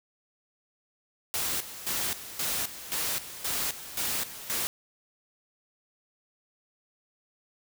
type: noise with tremolo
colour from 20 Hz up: white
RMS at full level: -30 dBFS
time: 1.34-4.67 s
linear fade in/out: 0 ms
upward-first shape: square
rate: 1.9 Hz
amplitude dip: 75%
effects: none